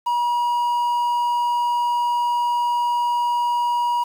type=tone with quantisation; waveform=triangle; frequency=960 Hz; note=B5; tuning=49 cents flat; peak=-16 dBFS; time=0.06-4.04 s; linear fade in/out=10 ms; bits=7; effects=none